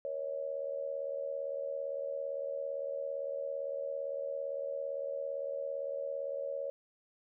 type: tone with amplitude modulation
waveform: sine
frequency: 554.4 Hz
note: C#5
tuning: in tune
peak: -31 dBFS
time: 0.05-6.7 s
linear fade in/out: 0 ms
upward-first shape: sine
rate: 77.7 Hz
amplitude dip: 80%
effects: none